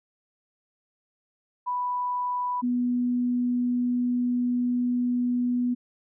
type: tone pair in turn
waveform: sine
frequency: 988 / 245.4 Hz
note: B5 / B3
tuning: 0 / -11 cents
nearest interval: 2 octaves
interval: 2411 cents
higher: first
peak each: -25 / -22 dBFS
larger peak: second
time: 1.66-2.62 / 2.62-5.75 s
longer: second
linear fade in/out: 20 ms
effects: none